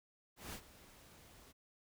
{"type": "noise with ADSR envelope", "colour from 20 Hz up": "pink", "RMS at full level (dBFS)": -45, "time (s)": [0.36, 1.53], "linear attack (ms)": 170, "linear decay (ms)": 76, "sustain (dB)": -16, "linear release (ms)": 26, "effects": []}